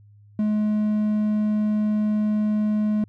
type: tone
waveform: triangle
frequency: 212 Hz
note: G#3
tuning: 36 cents sharp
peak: -17 dBFS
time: 0.39-3.04 s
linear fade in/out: 2 ms
effects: added 103 Hz sine -48 dBFS peak until 3.08 s